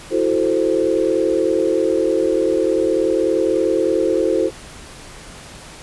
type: chord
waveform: sine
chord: F# half-diminished seventh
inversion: third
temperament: equal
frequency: 329.6 / 370 / 440 / 523.3 Hz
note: E4 / F#4 / A4 / C5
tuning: 0 / 0 / 0 / 0 cents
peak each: -20 dBFS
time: 0.1-4.51 s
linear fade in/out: 50 ms
effects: pink hiss -38 dBFS RMS until 5.82 s + resampled to 24000 Hz